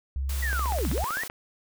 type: tone with vibrato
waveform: sine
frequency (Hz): 66.6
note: C2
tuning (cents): +31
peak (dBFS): -26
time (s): 0.16-1.04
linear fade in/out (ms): 0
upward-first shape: square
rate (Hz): 2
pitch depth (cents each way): 21
type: high-pass noise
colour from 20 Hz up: white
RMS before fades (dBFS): -38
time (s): 0.29-1.28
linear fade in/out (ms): 5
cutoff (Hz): 300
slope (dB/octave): 24
type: linear two-way sweep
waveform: sine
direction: down then up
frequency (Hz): 1975.5 to 116.2 to 1975.5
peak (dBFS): -28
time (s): 0.42-1.24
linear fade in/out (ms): 10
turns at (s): 0.9
type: click train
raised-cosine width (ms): 0.5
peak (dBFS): -20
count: 13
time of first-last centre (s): 0.53-1.299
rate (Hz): 15.6
effects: none